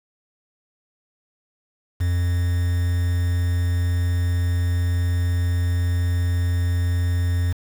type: tone with quantisation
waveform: triangle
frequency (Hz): 87.9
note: F2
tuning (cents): +12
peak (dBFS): -16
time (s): 2-7.53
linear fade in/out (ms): 10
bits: 6
effects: none